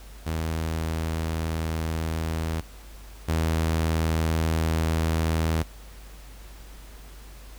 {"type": "tone pair in turn", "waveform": "sawtooth", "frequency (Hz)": [80.7, 80.7], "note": ["E2", "E2"], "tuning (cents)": [-36, -36], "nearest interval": "unison", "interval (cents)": 0, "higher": "neither", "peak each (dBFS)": [-22, -18], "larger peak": "second", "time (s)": [[0.26, 2.61], [3.28, 5.63]], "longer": "neither", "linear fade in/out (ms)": 10, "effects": ["added 50 Hz sine -42 dBFS peak until 7.58 s", "pink hiss -50 dBFS RMS until 7.58 s"]}